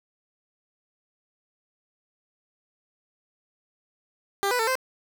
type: tone with pitch steps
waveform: 15% pulse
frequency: 397.5 / 494.6 / 447.7 / 519 Hz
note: G4 / B4 / A4 / C5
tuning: +24 / +3 / +30 / -14 cents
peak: -16 dBFS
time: 4.43-4.754 s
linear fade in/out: 0 ms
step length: 81 ms
effects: none